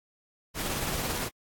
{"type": "noise with tremolo", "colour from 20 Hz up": "pink", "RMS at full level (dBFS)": -30, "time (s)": [0.54, 1.3], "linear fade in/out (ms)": 50, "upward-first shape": "triangle", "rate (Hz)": 18, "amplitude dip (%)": 35, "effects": ["AAC 64 kbps"]}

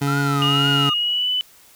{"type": "tone", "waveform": "25% pulse", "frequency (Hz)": 141.1, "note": "C#3", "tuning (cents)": 31, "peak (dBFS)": -15, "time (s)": [0.01, 0.9], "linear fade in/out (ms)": 10}
{"type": "tone with vibrato", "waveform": "triangle", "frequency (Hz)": 1322, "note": "E6", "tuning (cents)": 5, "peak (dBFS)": -21, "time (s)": [0.07, 0.94], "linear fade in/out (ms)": 10, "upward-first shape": "triangle", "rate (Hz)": 2, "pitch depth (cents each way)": 170}
{"type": "tone with pitch glide", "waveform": "sine", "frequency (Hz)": [2867, 2994], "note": ["F7", "F#7"], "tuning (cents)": [45, 20], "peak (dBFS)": -18, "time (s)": [0.42, 1.41], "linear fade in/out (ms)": 0, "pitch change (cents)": 75, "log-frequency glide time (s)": [0.93, 1.3]}
{"effects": ["white hiss -50 dBFS RMS until 1.75 s"]}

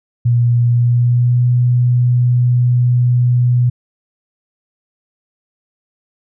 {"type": "tone with pitch glide", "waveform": "sine", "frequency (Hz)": [119.8, 122.95], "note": ["A#2", "B2"], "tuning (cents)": [48, -7], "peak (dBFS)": -9, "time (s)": [0.25, 3.7], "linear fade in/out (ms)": 10, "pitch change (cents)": 45, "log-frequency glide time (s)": [0.7, 1.45], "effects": []}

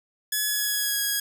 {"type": "tone with pitch glide", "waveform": "5% pulse", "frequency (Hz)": [1700, 1654.5], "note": ["G#6", "G#6"], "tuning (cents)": [40, -7], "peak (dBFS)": -13, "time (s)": [0.32, 1.2], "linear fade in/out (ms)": 5, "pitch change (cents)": -47, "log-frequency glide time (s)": [0.46, 1], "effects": []}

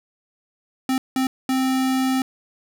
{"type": "tone bursts at uneven times", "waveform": "square", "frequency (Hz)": 261.6, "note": "C4", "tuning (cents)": 0, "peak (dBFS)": -19, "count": 3, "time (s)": [[0.89, 0.98], [1.16, 1.27], [1.49, 2.22]], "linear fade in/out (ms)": 2, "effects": []}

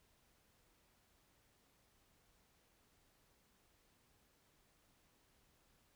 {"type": "silence", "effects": ["pink hiss -74 dBFS RMS until 5.95 s"]}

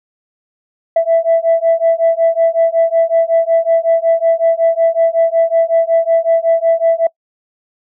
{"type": "beating tone pair", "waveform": "sine", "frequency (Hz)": [659.3, 664.7], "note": ["E5", "E5"], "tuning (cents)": [0, 14], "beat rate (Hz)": 5.4, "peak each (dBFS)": -11, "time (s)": [0.96, 7.07], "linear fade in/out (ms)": 5, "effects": ["noise-tail reverb RT60 0.1 s tail -25 dB re dry", "tanh soft clip ceiling -4 dBFS"]}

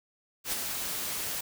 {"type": "noise with ADSR envelope", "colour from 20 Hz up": "white", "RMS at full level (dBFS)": -29, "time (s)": [0.44, 1.41], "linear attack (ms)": 87, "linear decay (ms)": 14, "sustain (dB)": -5, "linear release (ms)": 6, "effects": []}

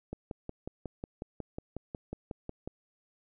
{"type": "click train", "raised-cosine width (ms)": 2, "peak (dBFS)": -24, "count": 15, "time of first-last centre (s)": [0.13, 2.675], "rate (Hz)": 5.5, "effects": []}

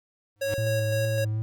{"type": "tone with exponential growth", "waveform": "square", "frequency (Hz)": 103.7, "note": "G#2", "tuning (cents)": -2, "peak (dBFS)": -28, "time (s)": [0.36, 0.54], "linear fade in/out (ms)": 0, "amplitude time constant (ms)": 37}
{"type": "tone with tremolo", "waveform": "square", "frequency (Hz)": 550, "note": "C#5", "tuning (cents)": -14, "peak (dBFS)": -26, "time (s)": [0.41, 1.25], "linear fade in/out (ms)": 10, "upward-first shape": "square", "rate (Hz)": 3.9, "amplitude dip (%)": 30}
{"type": "tone with vibrato", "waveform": "triangle", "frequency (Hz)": 110, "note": "A2", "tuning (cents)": 0, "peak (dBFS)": -23, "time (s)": [0.58, 1.42], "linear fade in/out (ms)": 0, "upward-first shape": "sine", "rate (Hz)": 2.5, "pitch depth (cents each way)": 37}
{"effects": []}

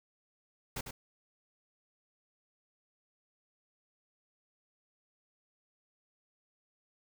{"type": "noise with echo", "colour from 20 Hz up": "pink", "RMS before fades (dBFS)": -38, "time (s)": [0.76, 0.81], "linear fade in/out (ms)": 5, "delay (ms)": 100, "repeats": 1, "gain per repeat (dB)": -6, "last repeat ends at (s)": 0.91, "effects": []}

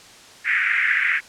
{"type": "band-pass noise", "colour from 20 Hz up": "white", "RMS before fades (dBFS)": -20, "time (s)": [0.44, 1.21], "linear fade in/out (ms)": 50, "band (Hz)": [1600, 2200], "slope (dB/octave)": 48, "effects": ["white hiss -45 dBFS RMS until 1.28 s", "low-pass 7000 Hz 12 dB/octave"]}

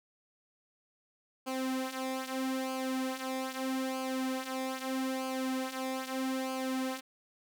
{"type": "tone with flanger", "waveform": "sawtooth", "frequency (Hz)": 261.6, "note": "C4", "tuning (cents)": 0, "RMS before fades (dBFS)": -35, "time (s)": [1.46, 7.01], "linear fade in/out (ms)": 20, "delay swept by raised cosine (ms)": [0.53, 4.53], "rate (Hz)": 0.79, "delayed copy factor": -0.7, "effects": []}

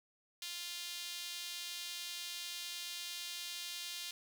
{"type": "tone with high-pass filter", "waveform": "sawtooth", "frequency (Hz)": 349.2, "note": "F4", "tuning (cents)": 0, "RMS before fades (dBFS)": -44, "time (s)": [0.42, 4.11], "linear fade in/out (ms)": 2, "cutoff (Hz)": 3500, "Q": 1.7, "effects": []}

